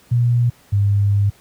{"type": "tone pair in turn", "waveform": "sine", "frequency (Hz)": [120.2, 101.08], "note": ["B2", "G#2"], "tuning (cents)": [-46, -46], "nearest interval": "minor third", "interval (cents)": 300, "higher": "first", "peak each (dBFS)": -12, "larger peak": "neither", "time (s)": [[0.11, 0.5], [0.72, 1.3]], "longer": "second", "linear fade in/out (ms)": 10, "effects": ["pink hiss -51 dBFS RMS until 1.4 s", "high-pass 60 Hz 12 dB/octave"]}